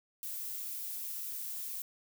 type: noise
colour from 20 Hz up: violet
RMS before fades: -40 dBFS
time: 0.23-1.82 s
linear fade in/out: 0 ms
effects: none